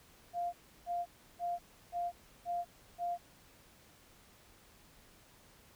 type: tone bursts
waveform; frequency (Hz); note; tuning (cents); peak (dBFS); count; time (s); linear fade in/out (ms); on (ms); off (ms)
sine; 698.5; F5; 0; -33; 6; 0.33-3.18; 50; 200; 330
effects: pink hiss -62 dBFS RMS until 5.75 s